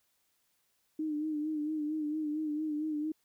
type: tone with vibrato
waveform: sine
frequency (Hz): 305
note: D#4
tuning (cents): -34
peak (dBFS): -31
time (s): 0.99-3.12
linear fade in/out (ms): 5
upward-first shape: sine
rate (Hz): 4.4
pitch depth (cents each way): 50
effects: white hiss -75 dBFS RMS until 3.24 s